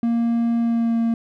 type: tone with pitch glide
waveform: triangle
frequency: 233.1 to 229.9 Hz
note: A#3 to A#3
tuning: 0 to -24 cents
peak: -15 dBFS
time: 0.03-1.14 s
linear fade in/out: 2 ms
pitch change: -24 cents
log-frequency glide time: 0.59-0.98 s
effects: none